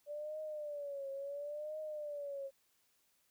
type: tone with vibrato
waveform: sine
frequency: 582 Hz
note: D5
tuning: 16 cents flat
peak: -40 dBFS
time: 0.06-2.51 s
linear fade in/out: 50 ms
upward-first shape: triangle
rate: 0.72 Hz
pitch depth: 120 cents each way
effects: white hiss -75 dBFS RMS until 3.3 s